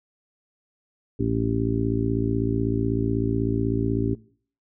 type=harmonic tone; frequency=56.1 Hz; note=A1; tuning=34 cents sharp; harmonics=1 / 2 / 3 / 4 / 5 / 6 / 7; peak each=-32 / -26 / -37 / -29 / -26 / -33 / -29 dBFS; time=1.19-4.15 s; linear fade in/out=10 ms; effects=noise-tail reverb RT60 0.5 s tail -21 dB re dry